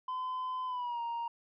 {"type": "tone with pitch glide", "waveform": "sine", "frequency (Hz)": [1020, 935.3], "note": ["C6", "A#5"], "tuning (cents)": [-44, 6], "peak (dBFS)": -31, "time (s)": [0.08, 1.28], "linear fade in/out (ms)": 5, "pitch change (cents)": -150, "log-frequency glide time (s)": [0.66, 1.01], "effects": ["tanh soft clip ceiling -33 dBFS"]}